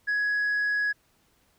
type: tone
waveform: sine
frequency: 1673 Hz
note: G#6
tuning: 12 cents sharp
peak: -21 dBFS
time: 0.07-0.93 s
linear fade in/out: 20 ms
effects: tanh soft clip ceiling -22 dBFS + pink hiss -66 dBFS RMS until 1.58 s